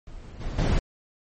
brown noise with level steps, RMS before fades -42 / -40 / -31 / -20 dBFS, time 0.07-0.79 s, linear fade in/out 0 ms, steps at 0.22 / 0.4 / 0.58 s, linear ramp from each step 10 ms, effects MP3 32 kbps

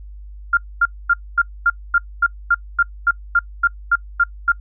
sine tone bursts, 1396.9 Hz, F6, in tune, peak -10 dBFS, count 15, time 0.53-4.52 s, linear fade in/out 5 ms, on 42 ms, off 240 ms, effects noise-tail reverb RT60 0.1 s tail -25 dB re dry + added 50 Hz sine -33 dBFS peak until 4.6 s

